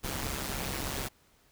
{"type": "noise with amplitude modulation", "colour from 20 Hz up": "pink", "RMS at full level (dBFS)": -32, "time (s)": [0.03, 1.09], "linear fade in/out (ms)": 20, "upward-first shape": "sine", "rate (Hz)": 136, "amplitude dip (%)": 70, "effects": ["pink hiss -65 dBFS RMS until 1.51 s"]}